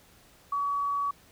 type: tone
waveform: sine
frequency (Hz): 1134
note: C#6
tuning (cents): +39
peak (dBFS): -26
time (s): 0.52-1.11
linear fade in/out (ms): 5
effects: pink hiss -58 dBFS RMS until 1.31 s